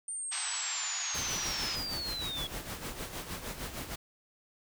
sine linear sweep, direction down, 8930 to 3322 Hz, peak -35 dBFS, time 0.08-2.47 s, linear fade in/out 2 ms
white band-pass noise, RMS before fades -38 dBFS, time 0.31-1.77 s, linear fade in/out 20 ms, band 750 to 6400 Hz, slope 48 dB/octave
pink noise with tremolo, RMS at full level -38 dBFS, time 1.14-3.96 s, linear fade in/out 10 ms, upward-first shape sine, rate 6.5 Hz, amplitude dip 60%
effects none

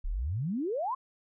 sine exponential sweep, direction up, 30.57 to 1107 Hz, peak -29 dBFS, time 0.04-0.95 s, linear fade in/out 10 ms, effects none

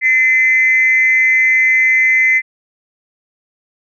sine tone with amplitude modulation, 2057 Hz, C7, 30 cents flat, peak -5 dBFS, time 0.01-2.42 s, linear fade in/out 50 ms, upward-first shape sine, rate 274 Hz, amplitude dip 65%, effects tanh soft clip ceiling -1 dBFS

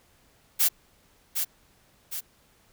blue noise with echo, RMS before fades -21 dBFS, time 0.59-0.69 s, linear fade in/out 20 ms, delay 760 ms, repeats 2, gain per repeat -6 dB, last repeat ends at 2.21 s, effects pink hiss -62 dBFS RMS until 2.72 s

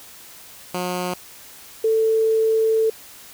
10% pulse / sine tone pair in turn, 180 / 443.7 Hz, F#3 / A4, -47 / +14 cents, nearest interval octave + major third, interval 1561 cents, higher second, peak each -15 dBFS, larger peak neither, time 0.74-1.14 / 1.84-2.9 s, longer second, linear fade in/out 5 ms, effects white hiss -43 dBFS RMS until 3.33 s

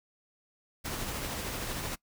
pink noise with tremolo, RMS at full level -35 dBFS, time 0.84-1.96 s, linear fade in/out 20 ms, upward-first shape sine, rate 13 Hz, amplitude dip 25%, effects noise-tail reverb RT60 0.1 s tail -23 dB re dry

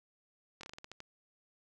slowing click train, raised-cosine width 0.2 ms, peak -29 dBFS, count 9, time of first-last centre 0.61-1.004 s, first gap 23 ms, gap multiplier 1.21, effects none

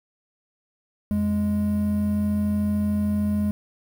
triangle tone pair together, 87.02 / 207.7 Hz, F2 / G#3, -6 / 0 cents, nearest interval octave + minor third, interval 1506 cents, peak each -26 / -19 dBFS, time 1.11-3.51 s, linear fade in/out 0 ms, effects 8-bit

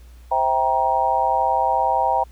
sine chord, C dominant seventh, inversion none, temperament just, 523.3 / 654.1 / 784.9 / 941.9 Hz, C5 / E5 / G5 / Bb5, 0 / -14 / +2 / +18 cents, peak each -26 / -25 / -20 / -20 dBFS, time 0.31-2.24 s, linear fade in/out 10 ms, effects added 60 Hz sine -41 dBFS peak until 2.31 s + pink hiss -56 dBFS RMS until 2.31 s

